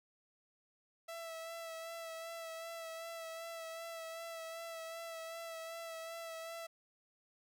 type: tone with vibrato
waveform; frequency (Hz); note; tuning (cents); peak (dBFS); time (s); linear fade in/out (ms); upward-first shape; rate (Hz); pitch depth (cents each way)
sawtooth; 659.3; E5; 0; -40; 1.08-6.67; 10; sine; 2.6; 25
effects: none